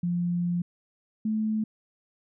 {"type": "tone pair in turn", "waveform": "sine", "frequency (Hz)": [174.61, 217], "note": ["F3", "A3"], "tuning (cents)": [0, -24], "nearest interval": "major third", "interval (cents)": 376, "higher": "second", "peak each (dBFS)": -24, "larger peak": "neither", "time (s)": [[0.03, 0.62], [1.25, 1.64]], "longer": "first", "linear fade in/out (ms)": 5, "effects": []}